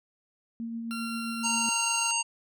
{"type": "tone with tremolo", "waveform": "sine", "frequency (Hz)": 230, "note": "A#3", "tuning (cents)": -23, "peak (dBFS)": -31, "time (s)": [0.6, 1.69], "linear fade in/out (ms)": 0, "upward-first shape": "triangle", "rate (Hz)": 7.6, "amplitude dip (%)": 30}
{"type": "tone", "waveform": "20% pulse", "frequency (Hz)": 1374, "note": "F6", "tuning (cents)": -29, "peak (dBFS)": -30, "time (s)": [0.91, 2.11], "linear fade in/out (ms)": 0}
{"type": "harmonic tone", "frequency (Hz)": 925, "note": "A#5", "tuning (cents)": -14, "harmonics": [1, 3, 5, 7, 9], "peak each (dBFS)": [-32, -30, -36, -31, -32], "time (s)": [1.43, 2.23], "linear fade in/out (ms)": 20}
{"effects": []}